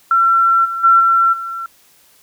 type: tone with level steps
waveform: sine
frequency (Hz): 1354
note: E6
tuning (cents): +46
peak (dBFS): -9 / -19 / -6 / -9 / -22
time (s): 0.11-1.66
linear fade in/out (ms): 2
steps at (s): 0.64 / 0.83 / 0.99 / 1.32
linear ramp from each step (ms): 20
effects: white hiss -51 dBFS RMS until 2.22 s